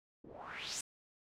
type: noise with low-pass filter sweep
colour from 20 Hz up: white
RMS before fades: -45 dBFS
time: 0.24-0.81 s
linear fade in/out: 5 ms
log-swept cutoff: 310 to 8700 Hz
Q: 4
effects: none